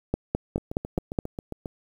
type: two click trains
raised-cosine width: 2 ms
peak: -10 / -19 dBFS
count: 6 / 9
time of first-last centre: 0.14-1.188 / 0.58-1.658 s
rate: 4.77 / 7.42 Hz
effects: 8-bit